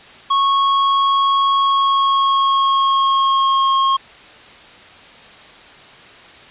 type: tone with pitch glide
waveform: square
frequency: 1100 to 1079.2 Hz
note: C#6 to C#6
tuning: -14 to -47 cents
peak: -13 dBFS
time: 0.3-3.97 s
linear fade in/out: 10 ms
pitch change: -33 cents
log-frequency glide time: 1.59-3.69 s
effects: white hiss -41 dBFS RMS until 6.5 s + resampled to 8000 Hz